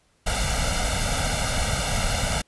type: noise with comb filter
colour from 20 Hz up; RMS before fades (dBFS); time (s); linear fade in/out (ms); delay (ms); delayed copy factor
pink; -24; 0.26-2.42; 10; 1.4; +0.85
effects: pink hiss -64 dBFS RMS until 2.47 s + resampled to 24000 Hz